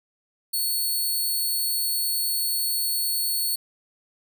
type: tone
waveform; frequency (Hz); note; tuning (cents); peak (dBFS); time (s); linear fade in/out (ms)
5% pulse; 4409; C#8; -10; -16; 0.53-3.56; 10
effects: none